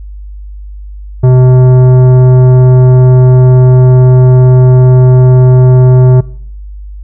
sine tone with tanh clipping, 127.3 Hz, C3, 47 cents flat, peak -3 dBFS, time 1.23-6.21 s, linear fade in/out 10 ms, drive 13 dB, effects noise-tail reverb RT60 0.7 s tail -22 dB re dry + added 50 Hz sine -22 dBFS peak until 7.03 s

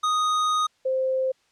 square / sine tone pair in turn, 1244 / 523 Hz, D#6 / C5, -1 / -1 cents, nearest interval octave + minor third, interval 1500 cents, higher first, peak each -21 dBFS, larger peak neither, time 0.03-0.67 / 0.85-1.32 s, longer first, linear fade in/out 10 ms, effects white hiss -65 dBFS RMS until 1.51 s + low-pass 6000 Hz 12 dB/octave

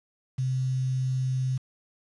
sine tone with quantisation, 129.7 Hz, C3, 15 cents flat, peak -24 dBFS, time 0.38-1.58 s, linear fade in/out 10 ms, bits 8, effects resampled to 22050 Hz

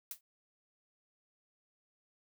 blue noise with exponential decay, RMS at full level -38 dBFS, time 0.11-0.21 s, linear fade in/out 2 ms, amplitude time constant 20 ms, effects none

